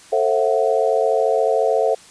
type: chord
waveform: sine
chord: F# half-diminished seventh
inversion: first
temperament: just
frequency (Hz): 444 / 532.8 / 666 / 740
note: A4 / C5 / E5 / F#5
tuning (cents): +16 / +31 / +18 / 0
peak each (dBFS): -19 / -20 / -20 / -23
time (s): 0.12-1.95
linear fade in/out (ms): 10
effects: white hiss -45 dBFS RMS until 2.1 s + resampled to 22050 Hz